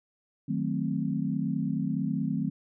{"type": "chord", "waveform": "sine", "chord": "D# diminished seventh", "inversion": "none", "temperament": "equal", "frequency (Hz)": [155.56, 185, 220, 261.6], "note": ["D#3", "F#3", "A3", "C4"], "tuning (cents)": [0, 0, 0, 0], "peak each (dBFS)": -32, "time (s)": [0.48, 2.5], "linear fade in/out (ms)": 10, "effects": []}